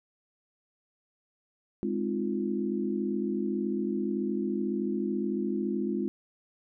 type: chord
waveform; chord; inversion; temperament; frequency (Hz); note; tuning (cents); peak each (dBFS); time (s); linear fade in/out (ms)
sine; F minor seventh; first; equal; 207.7 / 261.6 / 311.1 / 349.2; Ab3 / C4 / Eb4 / F4; 0 / 0 / 0 / 0; -31 / -34 / -37 / -32; 1.83-6.08; 0
effects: none